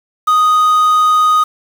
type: tone with quantisation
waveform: triangle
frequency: 1244.5 Hz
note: D#6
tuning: in tune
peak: -6 dBFS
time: 0.27-1.44 s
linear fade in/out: 10 ms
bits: 5
effects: none